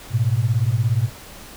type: beating tone pair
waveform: sine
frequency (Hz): 106.7 / 123.7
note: G#2 / B2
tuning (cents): +47 / +3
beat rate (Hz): 17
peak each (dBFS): -19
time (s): 0.1-1.1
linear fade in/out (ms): 50
effects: pink hiss -40 dBFS RMS until 1.56 s